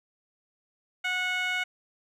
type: tone with band-pass filter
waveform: 15% pulse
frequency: 733 Hz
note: F#5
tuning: 16 cents flat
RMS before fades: -29 dBFS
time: 1.04-1.64 s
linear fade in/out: 10 ms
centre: 2100 Hz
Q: 1.4
effects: none